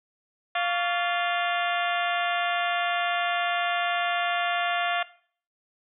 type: harmonic tone with a mistuned harmonic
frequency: 349.2 Hz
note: F4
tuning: in tune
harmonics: 2 / 3 / 4 / 5 / 6 / 7 / 8 / 9 / 10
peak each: -27 / -33 / -32 / -32 / -35 / -36 / -35 / -40 / -37 dBFS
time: 0.55-5.03 s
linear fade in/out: 5 ms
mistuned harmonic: 3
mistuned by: +130 cents
effects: noise-tail reverb RT60 0.5 s tail -18 dB re dry